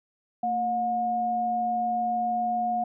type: tone pair together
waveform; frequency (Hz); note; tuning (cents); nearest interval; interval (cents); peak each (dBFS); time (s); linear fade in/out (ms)
sine; 226.8 / 720; A#3 / F#5; -47 / -47; octave + minor sixth; 2000; -34 / -24; 0.43-2.84; 5
effects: none